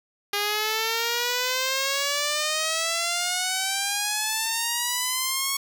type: exponential sweep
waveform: 5% pulse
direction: up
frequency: 405.5 to 1108.7 Hz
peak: -12 dBFS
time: 0.33-5.57 s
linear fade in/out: 5 ms
effects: none